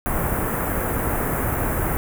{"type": "band-stop noise", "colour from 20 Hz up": "pink", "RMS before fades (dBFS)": -23, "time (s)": [0.06, 1.97], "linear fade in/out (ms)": 0, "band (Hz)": [1800, 11000], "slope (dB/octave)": 24, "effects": []}